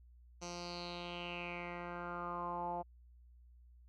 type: tone with low-pass filter sweep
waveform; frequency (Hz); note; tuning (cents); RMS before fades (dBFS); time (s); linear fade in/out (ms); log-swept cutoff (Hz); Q
10% pulse; 174.61; F3; 0; -43; 0.41-2.83; 20; 6000 to 770; 5.5
effects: added 60 Hz sine -58 dBFS peak until 3.88 s